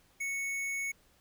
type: tone with hard clipping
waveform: sine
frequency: 2213 Hz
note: C#7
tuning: 3 cents flat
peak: -34 dBFS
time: 0.2-0.92 s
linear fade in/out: 10 ms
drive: 15 dB
effects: pink hiss -66 dBFS RMS until 1.2 s